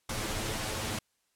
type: noise with comb filter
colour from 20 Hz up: pink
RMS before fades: -34 dBFS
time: 0.09-0.99 s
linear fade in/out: 5 ms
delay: 9.3 ms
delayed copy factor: +0.65
effects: white hiss -75 dBFS RMS until 1.35 s + low-pass 11000 Hz 12 dB/octave